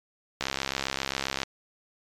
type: click train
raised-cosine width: 0.2 ms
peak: -10 dBFS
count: 70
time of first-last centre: 0.41-1.432 s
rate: 67.5 Hz
effects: MP3 96 kbps